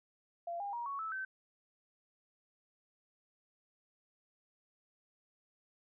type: tone with pitch steps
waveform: sine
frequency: 686 / 806.4 / 948 / 1114.4 / 1310 / 1540 Hz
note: F5 / G5 / A#5 / C#6 / E6 / G6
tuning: -31 / +49 / +29 / +9 / -11 / -31 cents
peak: -37 dBFS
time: 0.47-1.25 s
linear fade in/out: 5 ms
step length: 130 ms
effects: none